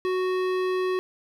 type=tone with hard clipping; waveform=sine; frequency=370 Hz; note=F#4; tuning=in tune; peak=-25 dBFS; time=0.05-0.99 s; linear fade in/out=0 ms; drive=16 dB; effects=none